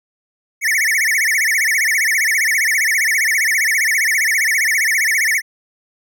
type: tone with vibrato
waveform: square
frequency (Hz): 1988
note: B6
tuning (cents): +11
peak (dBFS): -14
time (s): 0.61-5.42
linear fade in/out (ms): 50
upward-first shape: sine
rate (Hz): 15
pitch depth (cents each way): 230
effects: none